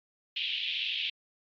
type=band-pass noise; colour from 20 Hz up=pink; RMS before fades=-33 dBFS; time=0.36-1.1 s; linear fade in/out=5 ms; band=2600 to 3600 Hz; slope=48 dB/octave; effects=AAC 64 kbps